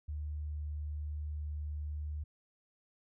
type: tone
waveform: sine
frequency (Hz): 74.9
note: D2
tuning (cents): +35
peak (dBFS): -36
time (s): 0.08-2.24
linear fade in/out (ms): 10
effects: none